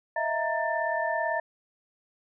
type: tone cluster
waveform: sine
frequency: 634 / 672 / 928 / 1778 Hz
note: D#5 / E5 / A#5 / A6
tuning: +32 / +33 / -8 / +18 cents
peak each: -31 dBFS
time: 0.16-1.4 s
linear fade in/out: 5 ms
effects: none